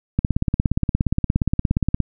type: click train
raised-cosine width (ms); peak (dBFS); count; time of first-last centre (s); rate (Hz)
5; -5; 32; 0.19-2.003; 17.1
effects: none